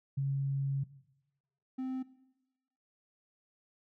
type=tone pair in turn; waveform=sine / triangle; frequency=137.6 / 259.8 Hz; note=C#3 / C4; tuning=-12 / -12 cents; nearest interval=major seventh; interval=1100 cents; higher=second; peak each=-29 / -32 dBFS; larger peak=first; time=0.17-0.84 / 1.78-2.03 s; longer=first; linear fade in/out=10 ms; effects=noise-tail reverb RT60 0.9 s tail -17 dB re dry